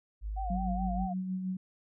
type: tone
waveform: sine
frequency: 51.91 Hz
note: G#1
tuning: in tune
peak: -33 dBFS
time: 0.21-1.08 s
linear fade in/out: 50 ms
type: tone with vibrato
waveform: sine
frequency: 734 Hz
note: F#5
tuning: 14 cents flat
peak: -35 dBFS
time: 0.36-1.14 s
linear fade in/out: 20 ms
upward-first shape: sine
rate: 4.8 Hz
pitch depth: 100 cents each way
type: tone with tremolo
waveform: sine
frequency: 186.3 Hz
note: F#3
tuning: 12 cents sharp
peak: -30 dBFS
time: 0.5-1.57 s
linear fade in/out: 5 ms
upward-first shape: sine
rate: 6.3 Hz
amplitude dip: 40%
effects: none